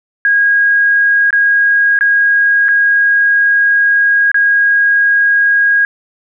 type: tone with dropouts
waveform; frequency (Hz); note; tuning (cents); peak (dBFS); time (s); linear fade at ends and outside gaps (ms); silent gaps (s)
sine; 1638; G#6; -24; -7; 0.25-5.85; 1; 1.306-1.328 / 1.99-2.009 / 2.684-2.688 / 4.316-4.344
effects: none